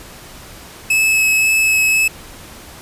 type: tone with vibrato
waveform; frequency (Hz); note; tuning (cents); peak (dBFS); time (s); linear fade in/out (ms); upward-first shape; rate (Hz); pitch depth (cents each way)
45% pulse; 2589; E7; -32; -11; 0.9-2.08; 5; sine; 1.9; 10
effects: pink hiss -37 dBFS RMS until 2.81 s + resampled to 32000 Hz